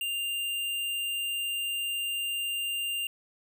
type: tone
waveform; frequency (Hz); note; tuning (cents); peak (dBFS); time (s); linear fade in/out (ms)
square; 2794; F7; 0; -30; 0.01-3.07; 2
effects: none